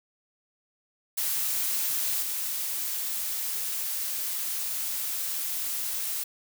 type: noise with level steps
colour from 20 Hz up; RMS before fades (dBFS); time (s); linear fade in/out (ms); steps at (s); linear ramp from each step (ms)
blue; -28 / -31; 1.17-6.24; 10; 2.22; 5
effects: none